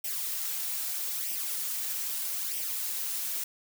blue noise with flanger, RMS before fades -33 dBFS, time 0.04-3.44 s, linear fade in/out 5 ms, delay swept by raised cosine 0.35 to 5.45 ms, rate 0.79 Hz, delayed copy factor +0.6, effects none

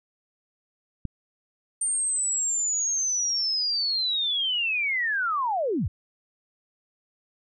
click, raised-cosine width 5 ms, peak -18 dBFS, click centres 1.053 s
sine linear sweep, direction down, 8870 to 55 Hz, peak -23 dBFS, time 1.81-5.88 s, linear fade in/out 5 ms
effects none

